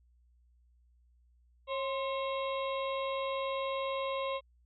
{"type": "harmonic tone with a mistuned harmonic", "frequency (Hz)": 543, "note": "C#5", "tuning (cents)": -36, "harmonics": [1, 2, 4, 5, 6, 7], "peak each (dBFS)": [-34, -37, -45, -46, -48, -47], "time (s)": [1.67, 4.41], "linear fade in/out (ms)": 50, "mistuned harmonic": 2, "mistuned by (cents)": -58, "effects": ["added 60 Hz sine -63 dBFS peak until 4.65 s"]}